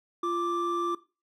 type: tone pair together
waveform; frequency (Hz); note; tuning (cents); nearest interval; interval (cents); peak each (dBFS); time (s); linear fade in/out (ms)
triangle; 345.7 / 1174.7; F4 / D6; -18 / 0; octave + major sixth; 2118; -28 / -27; 0.23-0.95; 5
effects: noise-tail reverb RT60 0.3 s tail -17 dB re dry